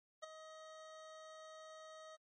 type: tone with ADSR envelope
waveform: 25% pulse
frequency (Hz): 630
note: D#5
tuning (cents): +21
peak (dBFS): -39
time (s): 0.22-2.17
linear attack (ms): 18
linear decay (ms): 12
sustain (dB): -10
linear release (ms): 24
effects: MP3 32 kbps